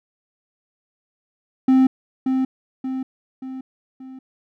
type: tone with echo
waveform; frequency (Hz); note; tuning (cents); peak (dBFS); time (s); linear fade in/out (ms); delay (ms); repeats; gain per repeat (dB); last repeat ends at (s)
triangle; 261.6; C4; 0; -9; 1.68-1.87; 5; 580; 4; -6; 4.19
effects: none